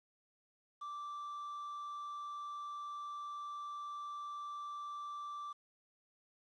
triangle tone with quantisation, 1171 Hz, D6, 5 cents flat, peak -40 dBFS, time 0.81-5.53 s, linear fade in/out 10 ms, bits 10, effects low-pass 6000 Hz 12 dB/octave

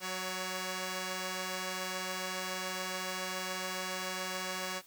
5% pulse tone pair together, 185 / 562.1 Hz, F#3 / C#5, 0 / +24 cents, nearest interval octave + perfect fifth, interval 1924 cents, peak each -27 dBFS, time 0-4.82 s, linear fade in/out 50 ms, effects white hiss -59 dBFS RMS until 4.86 s

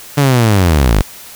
sawtooth linear sweep, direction down, 146.83 to 43.88 Hz, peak -4 dBFS, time 0.17-1.02 s, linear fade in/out 10 ms, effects white hiss -34 dBFS RMS until 1.35 s

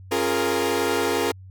sawtooth chord, Bb minor seventh, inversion first, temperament equal with one note detuned, 272.9 / 349.2 / 415.3 / 466.2 Hz, Db4 / F4 / Ab4 / Bb4, -27 / 0 / 0 / 0 cents, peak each -25 / -23 / -22 / -21 dBFS, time 0.11-1.32 s, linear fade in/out 10 ms, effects added 94 Hz sine -40 dBFS peak until 1.5 s

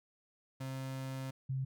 35% pulse / sine tone pair in turn, 132.7 / 132.7 Hz, C3 / C3, +25 / +25 cents, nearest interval unison, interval 0 cents, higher neither, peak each -37 / -33 dBFS, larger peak second, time 0.6-1.31 / 1.49-1.65 s, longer first, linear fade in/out 10 ms, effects none

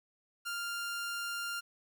sawtooth tone, 1396.9 Hz, F6, in tune, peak -32 dBFS, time 0.45-1.61 s, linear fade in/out 20 ms, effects 11-bit

